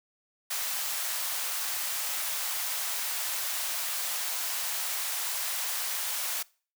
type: high-pass noise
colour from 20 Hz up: white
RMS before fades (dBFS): -32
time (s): 0.5-6.43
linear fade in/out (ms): 10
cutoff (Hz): 630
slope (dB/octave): 24
effects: noise-tail reverb RT60 0.4 s tail -23 dB re dry